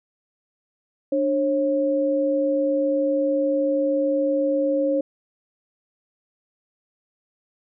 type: tone pair together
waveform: sine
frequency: 295.4 / 543.6 Hz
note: D4 / C#5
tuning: +10 / -34 cents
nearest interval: major seventh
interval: 1056 cents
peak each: -23 / -20 dBFS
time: 1.12-5.01 s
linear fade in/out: 5 ms
effects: none